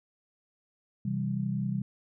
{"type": "chord", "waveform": "sine", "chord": "C major", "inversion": "none", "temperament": "equal", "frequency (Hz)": [130.81, 164.81, 196], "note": ["C3", "E3", "G3"], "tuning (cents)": [0, 0, 0], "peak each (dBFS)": [-32, -35, -31], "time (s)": [1.05, 1.82], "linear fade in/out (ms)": 5, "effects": []}